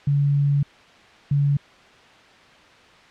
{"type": "tone bursts at uneven times", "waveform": "sine", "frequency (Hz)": 142.4, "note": "C#3", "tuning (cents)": 47, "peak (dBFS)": -16, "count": 2, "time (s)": [[0.07, 0.63], [1.31, 1.57]], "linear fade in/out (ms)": 5, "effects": ["white hiss -49 dBFS RMS until 3.1 s", "low-pass 3000 Hz 12 dB/octave"]}